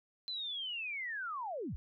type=linear sweep; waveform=sine; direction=down; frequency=4100 to 37.25 Hz; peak=-37 dBFS; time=0.28-1.76 s; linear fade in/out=0 ms; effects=none